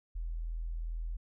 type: tone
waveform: sine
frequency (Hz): 41.2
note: E1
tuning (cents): 0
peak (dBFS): -34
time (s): 0.15-1.17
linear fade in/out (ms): 10
effects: none